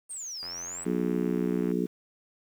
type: exponential two-way sweep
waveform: sine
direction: down then up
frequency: 8990 to 4757 to 8220 Hz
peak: -35 dBFS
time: 0.09-0.85 s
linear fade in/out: 20 ms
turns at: 0.42 s
type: click train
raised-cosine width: 0.5 ms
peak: -30 dBFS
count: 113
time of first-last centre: 0.43-1.714 s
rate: 87.2 Hz
type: harmonic tone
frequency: 60.7 Hz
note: B1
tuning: 29 cents flat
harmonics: 3 / 4 / 5 / 6 / 7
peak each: -30 / -31 / -32 / -33 / -33 dBFS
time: 0.85-1.87 s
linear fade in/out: 20 ms
effects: 9-bit